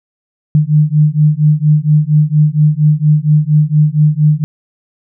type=beating tone pair; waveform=sine; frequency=149.3 / 153.6 Hz; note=D3 / D#3; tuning=+29 / -22 cents; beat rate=4.3 Hz; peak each=-10 dBFS; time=0.55-4.44 s; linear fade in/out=0 ms; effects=none